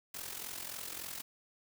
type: noise with amplitude modulation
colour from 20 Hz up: white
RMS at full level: -40 dBFS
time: 0.14-1.22 s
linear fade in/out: 5 ms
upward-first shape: sine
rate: 43.5 Hz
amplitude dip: 70%
effects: none